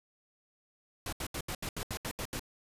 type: noise bursts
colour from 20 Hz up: pink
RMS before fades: -37 dBFS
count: 10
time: 1.06-2.395 s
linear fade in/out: 2 ms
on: 66 ms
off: 75 ms
effects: resampled to 32000 Hz